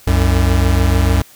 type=tone pair together; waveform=square; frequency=63.82 / 90.7 Hz; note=C2 / F#2; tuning=-43 / -34 cents; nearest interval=tritone; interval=609 cents; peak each=-14 dBFS; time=0.07-1.22 s; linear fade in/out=5 ms; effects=white hiss -44 dBFS RMS until 1.35 s